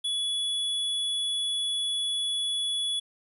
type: tone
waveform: square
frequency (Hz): 3400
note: G#7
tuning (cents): +40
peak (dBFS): -27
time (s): 0.04-3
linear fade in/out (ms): 10
effects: resampled to 32000 Hz + 11-bit